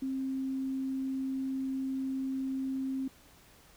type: tone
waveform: sine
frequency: 265.7 Hz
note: C4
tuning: 27 cents sharp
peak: -31 dBFS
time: 0.02-3.08 s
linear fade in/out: 5 ms
effects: pink hiss -59 dBFS RMS until 3.76 s